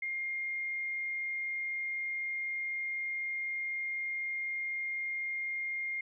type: tone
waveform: sine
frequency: 2122 Hz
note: C7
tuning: 24 cents sharp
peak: -33 dBFS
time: 0.02-6.01 s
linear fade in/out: 5 ms
effects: none